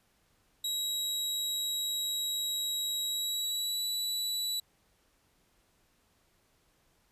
sawtooth tone with pitch glide, 3851 to 3939 Hz, B7 to B7, -44 to -5 cents, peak -28 dBFS, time 0.64-4.6 s, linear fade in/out 5 ms, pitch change +39 cents, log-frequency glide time 3.03-3.84 s, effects pink hiss -70 dBFS RMS until 7.11 s + resampled to 32000 Hz

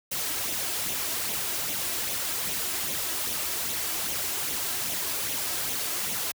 white noise with flanger, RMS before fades -30 dBFS, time 0.11-6.32 s, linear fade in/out 10 ms, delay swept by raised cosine 0.3 to 3.1 ms, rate 2.5 Hz, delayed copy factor +0.5, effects high-pass 60 Hz 12 dB/octave

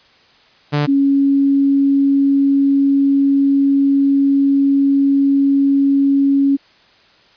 sawtooth / sine tone pair in turn, 146.83 / 277.2 Hz, D3 / C#4, 0 / 0 cents, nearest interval major seventh, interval 1100 cents, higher second, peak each -10 dBFS, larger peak neither, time 0.72-0.87 / 0.87-6.57 s, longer second, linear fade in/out 20 ms, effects white hiss -50 dBFS RMS until 7.36 s + resampled to 11025 Hz

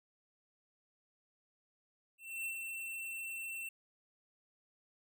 square tone with ADSR envelope, 2696 Hz, E7, 38 cents sharp, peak -37 dBFS, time 2.18-3.69 s, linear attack 280 ms, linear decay 81 ms, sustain -4 dB, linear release 5 ms, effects none

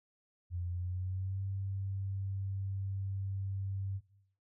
sine tone with pitch glide, 88.2 to 97.3 Hz, F2 to G2, +18 to -12 cents, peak -34 dBFS, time 0.5-4.01 s, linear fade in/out 50 ms, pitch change +170 cents, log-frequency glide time 0.71-1.42 s, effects noise-tail reverb RT60 0.7 s tail -19 dB re dry

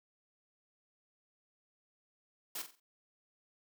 white noise with echo, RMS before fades -40 dBFS, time 2.55-2.62 s, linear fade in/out 5 ms, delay 45 ms, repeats 4, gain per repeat -9 dB, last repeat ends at 2.8 s, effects high-pass 200 Hz 12 dB/octave

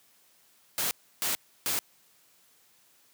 white noise bursts, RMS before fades -29 dBFS, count 3, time 0.78-1.79 s, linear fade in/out 0 ms, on 130 ms, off 310 ms, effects white hiss -63 dBFS RMS until 3.13 s + high-pass 100 Hz 12 dB/octave

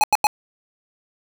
square tone bursts, 844 Hz, G#5, 28 cents sharp, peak -13 dBFS, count 3, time 0.01-0.269 s, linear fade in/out 0 ms, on 27 ms, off 89 ms, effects none

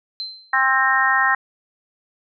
sine tone with exponential decay, 4100 Hz, C8, 36 cents flat, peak -23 dBFS, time 0.2-0.62 s, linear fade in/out 0 ms, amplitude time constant 90 ms
harmonic tone, 264.5 Hz, C4, 19 cents sharp, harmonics 3 / 4 / 5 / 6 / 7, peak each -23 / -21 / -23 / -22 / -18 dBFS, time 0.53-1.35 s, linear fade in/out 5 ms
effects none

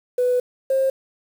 sine tone pair in turn, 496.7 / 533.1 Hz, B4 / C5, +10 / +32 cents, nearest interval minor second, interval 122 cents, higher second, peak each -15 dBFS, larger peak neither, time 0.18-0.4 / 0.7-0.9 s, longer first, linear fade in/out 5 ms, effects tanh soft clip ceiling -12 dBFS + 7-bit

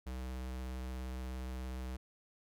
square tone with vibrato, 63.8 Hz, C2, 43 cents flat, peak -40 dBFS, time 0.06-1.97 s, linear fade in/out 10 ms, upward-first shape square, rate 17 Hz, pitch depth 10 cents each way, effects none

